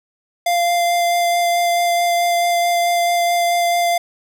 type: tone with vibrato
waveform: square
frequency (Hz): 694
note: F5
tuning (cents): -11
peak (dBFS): -15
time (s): 0.46-3.98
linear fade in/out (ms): 5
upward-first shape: sine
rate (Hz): 4.6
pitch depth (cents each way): 9
effects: none